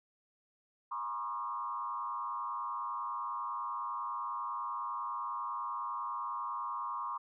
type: tone with frequency modulation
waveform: sine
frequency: 1077 Hz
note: C6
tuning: 50 cents sharp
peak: -35 dBFS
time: 0.91-7.18 s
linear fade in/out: 10 ms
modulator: 110 Hz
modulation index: 1.2
effects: none

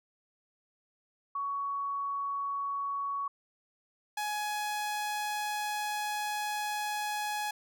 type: tone pair in turn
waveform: sine / sawtooth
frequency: 1120 / 839.1 Hz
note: C#6 / G#5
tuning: +18 / +18 cents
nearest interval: perfect fourth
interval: 500 cents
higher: first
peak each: -31 / -28 dBFS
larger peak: second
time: 1.35-3.28 / 4.17-7.51 s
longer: second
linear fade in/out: 5 ms
effects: none

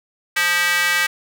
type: tone with high-pass filter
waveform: square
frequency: 175.7 Hz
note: F3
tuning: 11 cents sharp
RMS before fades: -18 dBFS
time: 0.36-1.07 s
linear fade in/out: 10 ms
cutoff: 1800 Hz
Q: 2.7
effects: none

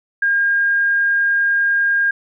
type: tone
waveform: sine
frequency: 1615 Hz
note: G#6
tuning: 49 cents flat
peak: -13 dBFS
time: 0.22-2.11 s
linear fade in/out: 5 ms
effects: none

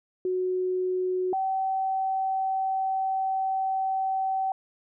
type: tone pair in turn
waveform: sine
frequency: 368.2 / 766.3 Hz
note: F#4 / G5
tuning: -8 / -40 cents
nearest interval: octave + minor second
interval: 1268 cents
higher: second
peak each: -24 dBFS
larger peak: neither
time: 0.25-1.33 / 1.33-4.52 s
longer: second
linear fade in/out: 2 ms
effects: none

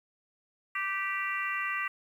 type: harmonic tone with a mistuned harmonic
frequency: 392 Hz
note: G4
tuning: in tune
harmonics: 3 / 4 / 5 / 6 / 7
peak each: -35 / -39 / -33 / -40 / -38 dBFS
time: 0.75-1.88 s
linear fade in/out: 5 ms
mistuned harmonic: 4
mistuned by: -21 cents
effects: 10-bit

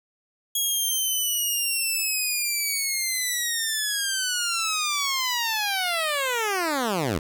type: linear sweep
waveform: 10% pulse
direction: down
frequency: 3322 to 69.3 Hz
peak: -15 dBFS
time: 0.55-7.19 s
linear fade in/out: 5 ms
effects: none

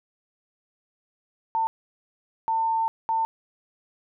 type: tone bursts at uneven times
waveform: sine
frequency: 899 Hz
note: A5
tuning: 37 cents sharp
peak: -21 dBFS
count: 3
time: 1.55-1.67 / 2.48-2.88 / 3.09-3.25 s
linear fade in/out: 0 ms
effects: none

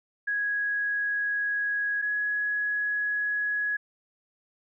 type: tone pair in turn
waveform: sine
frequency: 1661.2 / 1677.6 Hz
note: G#6 / G#6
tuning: 0 / +17 cents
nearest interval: unison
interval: 17 cents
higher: second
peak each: -25 dBFS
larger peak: neither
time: 0.27-2.02 / 2.02-3.77 s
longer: neither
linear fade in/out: 10 ms
effects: none

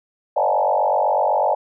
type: tone with frequency modulation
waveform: sine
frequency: 725 Hz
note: F#5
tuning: 35 cents flat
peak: -15 dBFS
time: 0.36-1.55 s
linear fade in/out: 10 ms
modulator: 48 Hz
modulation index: 3.8
effects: none

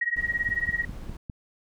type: tone with tremolo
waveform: sine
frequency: 1897 Hz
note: A#6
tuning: 30 cents sharp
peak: -20 dBFS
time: 0.01-0.85 s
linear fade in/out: 5 ms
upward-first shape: triangle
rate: 18 Hz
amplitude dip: 100%
type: noise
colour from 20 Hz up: brown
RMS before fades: -39 dBFS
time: 0.16-1.17 s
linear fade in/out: 5 ms
type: click train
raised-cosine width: 5 ms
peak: -23 dBFS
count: 5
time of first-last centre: 0.49-1.298 s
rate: 4.95 Hz
effects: none

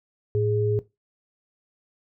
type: tone pair together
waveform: sine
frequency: 109.9 / 415.3 Hz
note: A2 / G#4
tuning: -2 / 0 cents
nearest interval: octave + major seventh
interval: 2302 cents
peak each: -23 dBFS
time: 0.35-0.79 s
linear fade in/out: 0 ms
effects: noise-tail reverb RT60 0.2 s tail -17 dB re dry

